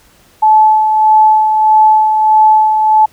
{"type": "tone with tremolo", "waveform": "sine", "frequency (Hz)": 865, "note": "A5", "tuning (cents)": -30, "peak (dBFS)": -3, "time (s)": [0.42, 3.06], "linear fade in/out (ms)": 10, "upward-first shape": "sine", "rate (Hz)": 1.6, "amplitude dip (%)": 45, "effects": ["pink hiss -47 dBFS RMS until 3.12 s"]}